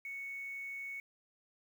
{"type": "tone with quantisation", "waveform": "sine", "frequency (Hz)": 2217, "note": "C#7", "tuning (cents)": 0, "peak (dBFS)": -40, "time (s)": [0.05, 1], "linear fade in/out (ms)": 2, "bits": 10, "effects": []}